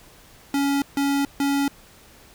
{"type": "tone bursts", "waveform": "square", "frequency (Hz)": 280, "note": "C#4", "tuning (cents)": 18, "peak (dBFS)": -20, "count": 3, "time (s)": [0.54, 1.68], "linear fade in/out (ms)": 2, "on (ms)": 280, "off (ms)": 150, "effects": ["pink hiss -50 dBFS RMS until 2.34 s"]}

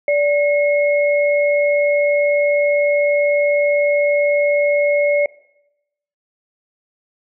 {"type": "tone pair together", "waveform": "sine", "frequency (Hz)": [581, 2168], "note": ["D5", "C#7"], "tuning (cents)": [-19, -39], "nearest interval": "octave + major seventh", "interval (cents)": 2280, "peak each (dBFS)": [-13, -21], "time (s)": [0.08, 5.26], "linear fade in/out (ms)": 2, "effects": ["noise-tail reverb RT60 0.9 s tail -21 dB re dry"]}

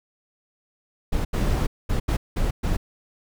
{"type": "noise bursts at uneven times", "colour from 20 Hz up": "brown", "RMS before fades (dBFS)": -22, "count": 6, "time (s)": [[1.12, 1.25], [1.33, 1.67], [1.89, 2], [2.08, 2.17], [2.36, 2.51], [2.63, 2.77]], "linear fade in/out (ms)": 10, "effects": []}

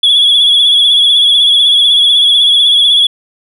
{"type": "tone with vibrato", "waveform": "sine", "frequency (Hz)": 3380, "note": "G#7", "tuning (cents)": 30, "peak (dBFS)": -3, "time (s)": [0.03, 3.07], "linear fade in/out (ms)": 5, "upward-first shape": "triangle", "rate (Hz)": 16, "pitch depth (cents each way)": 60, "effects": ["tanh soft clip ceiling -2 dBFS"]}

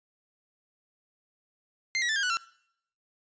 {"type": "tone with pitch steps", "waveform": "sawtooth", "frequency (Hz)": [2093, 1919.3, 1760, 1613.9, 1480, 1357.1], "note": ["C7", "B6", "A6", "G6", "F#6", "E6"], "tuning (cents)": [0, -50, 0, 50, 0, 50], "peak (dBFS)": -22, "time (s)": [1.95, 2.37], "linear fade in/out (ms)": 0, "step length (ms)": 70, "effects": ["noise-tail reverb RT60 0.7 s tail -22 dB re dry", "resampled to 16000 Hz"]}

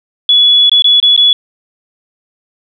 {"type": "tone with dropouts", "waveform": "sine", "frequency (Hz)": 3402, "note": "G#7", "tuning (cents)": 41, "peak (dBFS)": -4, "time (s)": [0.29, 1.33], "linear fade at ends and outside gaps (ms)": 2, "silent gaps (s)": [[0.696, 0.716], [0.822, 0.843], [1.001, 1.027], [1.164, 1.176]], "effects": []}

